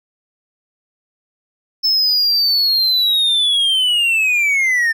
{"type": "linear sweep", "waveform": "triangle", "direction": "down", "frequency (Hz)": [5274, 1786], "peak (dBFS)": -11, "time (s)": [1.83, 4.93], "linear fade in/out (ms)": 20, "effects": []}